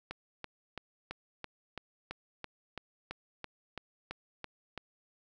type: click train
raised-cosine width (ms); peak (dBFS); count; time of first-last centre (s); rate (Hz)
0.3; -23; 15; 0.11-4.777; 3
effects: none